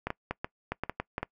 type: clicks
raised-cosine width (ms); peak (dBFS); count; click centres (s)
0.5; -16; 10; 0.07 / 0.104 / 0.31 / 0.445 / 0.72 / 0.836 / 0.896 / 1 / 1.181 / 1.23
effects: noise-tail reverb RT60 0.1 s tail -23 dB re dry